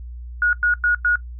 sine tone bursts, 1448 Hz, F#6, 38 cents flat, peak -14 dBFS, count 4, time 0.42-1.157 s, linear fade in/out 2 ms, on 110 ms, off 99 ms, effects noise-tail reverb RT60 0.1 s tail -18 dB re dry + added 60 Hz sine -31 dBFS peak until 1.39 s

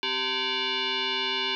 sine tone with frequency modulation, 256.2 Hz, C4, 36 cents flat, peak -25 dBFS, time 0.03-1.55 s, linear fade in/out 0 ms, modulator 644 Hz, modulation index 5.9, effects none

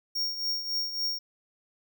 square tone with tremolo, 5550 Hz, F8, 12 cents flat, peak -26 dBFS, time 0.15-1.19 s, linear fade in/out 10 ms, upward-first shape triangle, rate 3.6 Hz, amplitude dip 70%, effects none

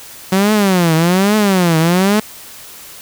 sawtooth tone with vibrato, 185 Hz, F#3, in tune, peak -6 dBFS, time 0.32-2.2 s, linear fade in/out 5 ms, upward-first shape triangle, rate 1.2 Hz, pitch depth 280 cents each way, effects white hiss -35 dBFS RMS until 3.01 s

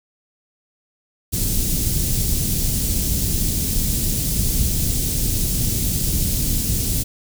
pink band-stop noise, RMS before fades -20 dBFS, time 1.32-7.04 s, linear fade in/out 20 ms, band 200 to 6400 Hz, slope 12 dB/octave, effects none

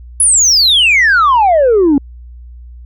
sine exponential sweep, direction down, 10560 to 268.2 Hz, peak -4 dBFS, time 0.2-1.98 s, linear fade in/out 2 ms, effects tanh soft clip ceiling -4 dBFS + added 60 Hz sine -30 dBFS peak until 2.85 s

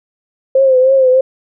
sine tone with vibrato, 524 Hz, C5, 2 cents sharp, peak -6 dBFS, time 0.55-1.21 s, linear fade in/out 5 ms, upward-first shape triangle, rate 3.2 Hz, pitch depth 66 cents each way, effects none

